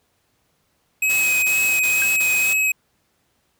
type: tone with vibrato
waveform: square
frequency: 2539 Hz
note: D#7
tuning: 34 cents sharp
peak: -17 dBFS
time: 1.02-2.72 s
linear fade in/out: 5 ms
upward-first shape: sine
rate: 2.1 Hz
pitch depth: 16 cents each way
type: noise bursts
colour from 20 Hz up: white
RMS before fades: -29 dBFS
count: 4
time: 1.09-2.537 s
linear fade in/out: 10 ms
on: 340 ms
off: 29 ms
type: tone with exponential decay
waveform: sine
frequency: 1600 Hz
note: G6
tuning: 35 cents sharp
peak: -21 dBFS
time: 2.02-2.1 s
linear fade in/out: 0 ms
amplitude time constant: 17 ms
effects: pink hiss -66 dBFS RMS until 3.59 s + high-pass 60 Hz 12 dB/octave